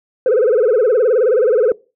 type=tone with vibrato; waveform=sine; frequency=467.2 Hz; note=A#4; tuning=4 cents sharp; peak=-8 dBFS; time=0.26-1.72 s; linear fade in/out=2 ms; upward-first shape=sine; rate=19 Hz; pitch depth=200 cents each way; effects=noise-tail reverb RT60 0.3 s tail -22 dB re dry + tanh soft clip ceiling -8 dBFS